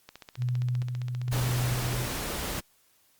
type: click train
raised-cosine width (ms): 0.2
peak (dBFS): -26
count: 19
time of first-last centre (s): 0.09-1.282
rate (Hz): 15.1
type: tone with tremolo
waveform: sine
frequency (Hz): 123.6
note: B2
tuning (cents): +2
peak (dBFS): -25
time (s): 0.37-2.09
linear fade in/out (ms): 50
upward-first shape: square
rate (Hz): 1.1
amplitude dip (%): 40
type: noise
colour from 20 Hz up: pink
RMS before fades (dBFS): -33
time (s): 1.31-2.61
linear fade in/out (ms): 20
effects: white hiss -65 dBFS RMS until 3.19 s + Opus 48 kbps